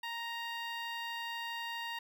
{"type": "tone with notch filter", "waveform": "15% pulse", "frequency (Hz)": 932.3, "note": "A#5", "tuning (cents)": 0, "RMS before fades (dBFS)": -40, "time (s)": [0.03, 1.99], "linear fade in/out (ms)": 5, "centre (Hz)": 9700, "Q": 0.8, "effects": []}